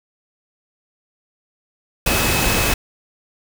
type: tone in noise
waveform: sine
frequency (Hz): 2573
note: E7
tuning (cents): -43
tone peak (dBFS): -25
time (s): 2.06-2.74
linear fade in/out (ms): 5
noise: pink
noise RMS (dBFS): -18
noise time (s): 2.06-2.74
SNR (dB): -10
effects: none